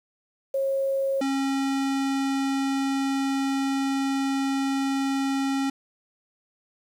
sine / square tone pair in turn, 543 / 272.1 Hz, C#5 / C#4, -36 / -32 cents, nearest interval octave, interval 1196 cents, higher first, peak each -22 / -24 dBFS, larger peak first, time 0.54-1.21 / 1.21-5.7 s, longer second, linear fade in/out 5 ms, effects low-pass 9000 Hz 12 dB/octave + 8-bit

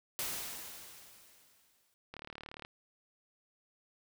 white noise with exponential decay, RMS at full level -36 dBFS, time 0.19-1.94 s, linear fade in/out 0 ms, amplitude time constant 380 ms
click train, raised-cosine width 0.3 ms, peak -29 dBFS, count 20, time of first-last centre 2.14-2.649 s, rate 37.3 Hz
effects none

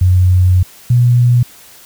sine tone pair in turn, 91.2 / 121.74 Hz, F#2 / B2, -24 / -24 cents, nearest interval perfect fourth, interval 500 cents, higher second, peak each -6 dBFS, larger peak neither, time 0.01-0.63 / 0.9-1.43 s, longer first, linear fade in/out 5 ms, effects white hiss -40 dBFS RMS until 1.85 s

